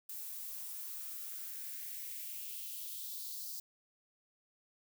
violet noise with high-pass filter sweep, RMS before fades -44 dBFS, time 0.09-3.6 s, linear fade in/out 5 ms, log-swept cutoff 670 to 4900 Hz, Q 2.9, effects none

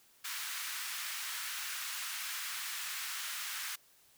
pink high-pass noise, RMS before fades -40 dBFS, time 0.24-3.76 s, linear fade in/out 10 ms, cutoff 1300 Hz, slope 24 dB/octave, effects white hiss -65 dBFS RMS until 4.17 s

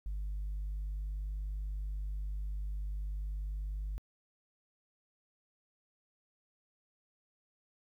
sine tone, 50.2 Hz, G1, 42 cents sharp, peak -33 dBFS, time 0.06-3.98 s, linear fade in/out 0 ms, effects tanh soft clip ceiling -33 dBFS + 12-bit

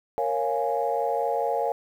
sine chord, Bb minor seventh, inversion none, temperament equal with one note detuned, 466.2 / 550.9 / 698.5 / 830.6 Hz, Bb4 / Db5 / F5 / Ab5, 0 / -11 / 0 / 0 cents, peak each -28 dBFS, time 0.18-1.72 s, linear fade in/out 0 ms, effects tanh soft clip ceiling -13 dBFS + 9-bit

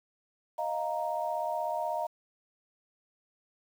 sine chord, Eb suspended second, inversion none, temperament equal, 622.3 / 698.5 / 932.3 Hz, Eb5 / F5 / Bb5, 0 / 0 / 0 cents, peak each -34 dBFS, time 0.58-2.07 s, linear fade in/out 10 ms, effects 9-bit

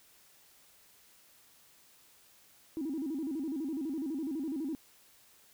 sine tone with vibrato, 293.7 Hz, D4, in tune, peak -32 dBFS, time 2.77-4.75 s, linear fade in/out 0 ms, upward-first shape square, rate 12 Hz, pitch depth 160 cents each way, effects tanh soft clip ceiling -28 dBFS + white hiss -62 dBFS RMS until 5.53 s

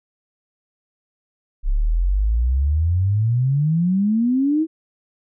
sine exponential sweep, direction up, 32.7 to 327.7 Hz, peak -15 dBFS, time 1.63-4.67 s, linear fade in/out 50 ms, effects none

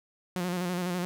sawtooth tone with vibrato, 178.6 Hz, F3, 39 cents sharp, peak -25 dBFS, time 0.36-1.05 s, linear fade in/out 0 ms, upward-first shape square, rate 12 Hz, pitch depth 39 cents each way, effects none

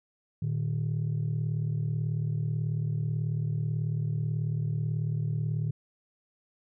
sine tone pair together, 114.03 / 152.3 Hz, A#2 / D#3, -38 / -37 cents, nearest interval perfect fourth, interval 501 cents, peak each -28 dBFS, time 0.42-5.71 s, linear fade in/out 5 ms, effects tanh soft clip ceiling -23 dBFS

